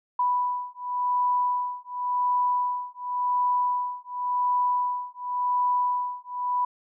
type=beating tone pair; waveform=sine; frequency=987.8 / 988.71 Hz; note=B5 / B5; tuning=0 / +2 cents; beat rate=0.91 Hz; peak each=-26 dBFS; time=0.19-6.65 s; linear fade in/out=5 ms; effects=none